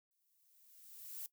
violet noise with exponential growth, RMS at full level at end -44 dBFS, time 0.11-1.26 s, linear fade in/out 0 ms, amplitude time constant 250 ms, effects noise-tail reverb RT60 0.1 s tail -17 dB re dry

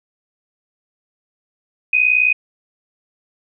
sine tone with amplitude modulation, 2500 Hz, D#7, 8 cents sharp, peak -8 dBFS, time 1.93-2.33 s, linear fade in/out 5 ms, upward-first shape sine, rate 59.7 Hz, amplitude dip 80%, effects none

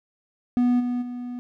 triangle tone with level steps, 245.3 Hz, B3, 12 cents flat, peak -15 / -21 / -28 dBFS, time 0.57-1.39 s, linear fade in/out 0 ms, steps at 0.79 / 1.01 s, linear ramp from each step 20 ms, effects none

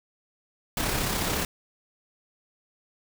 pink noise with amplitude modulation, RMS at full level -26 dBFS, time 0.77-1.45 s, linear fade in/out 2 ms, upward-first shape sine, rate 34 Hz, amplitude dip 35%, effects none

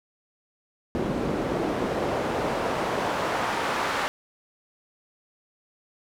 pink noise with band-pass filter sweep, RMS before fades -27 dBFS, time 0.95-4.08 s, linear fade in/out 0 ms, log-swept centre 290 to 1200 Hz, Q 0.91, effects none

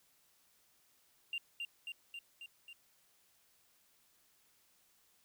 triangle tone with echo, 2784 Hz, F7, 6 cents flat, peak -33 dBFS, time 1.33-1.38 s, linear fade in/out 2 ms, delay 270 ms, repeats 5, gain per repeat -3 dB, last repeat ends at 2.73 s, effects tanh soft clip ceiling -33 dBFS + white hiss -71 dBFS RMS until 5.24 s

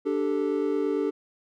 triangle chord, D suspended fourth, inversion none, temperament just, 293.7 / 391.6 / 440.5 Hz, D4 / G4 / A4, 0 / -2 / +2 cents, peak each -26 dBFS, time 0.05-1.11 s, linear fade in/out 20 ms, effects none

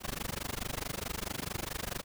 pink noise with amplitude modulation, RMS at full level -34 dBFS, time 0-2.04 s, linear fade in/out 50 ms, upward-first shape sine, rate 24.6 Hz, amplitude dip 100%, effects none

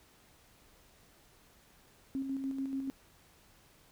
sine tone with tremolo, 269.7 Hz, C#4, 47 cents flat, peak -32 dBFS, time 2.15-2.9 s, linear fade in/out 0 ms, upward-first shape square, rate 6.9 Hz, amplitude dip 40%, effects pink hiss -63 dBFS RMS until 3.91 s

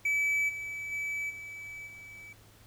triangle tone with level steps, 2298 Hz, D7, 38 cents flat, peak -24 / -34 / -30 / -39 / -44 dBFS, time 0.05-2.33 s, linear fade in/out 5 ms, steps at 0.48 / 0.91 / 1.29 / 1.86 s, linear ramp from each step 20 ms, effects added 105 Hz sine -59 dBFS peak until 2.66 s + pink hiss -59 dBFS RMS until 2.66 s

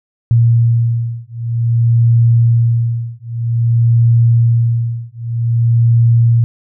sine beating tone pair, 116.54 / 117.06 Hz, A#2 / A#2, 0 / +8 cents, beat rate 0.52 Hz, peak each -12 dBFS, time 0.31-6.44 s, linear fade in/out 0 ms, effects none

